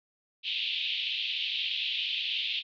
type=band-pass noise; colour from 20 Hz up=pink; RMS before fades=-32 dBFS; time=0.43-2.63 s; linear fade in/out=50 ms; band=2700 to 3700 Hz; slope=48 dB/octave; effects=none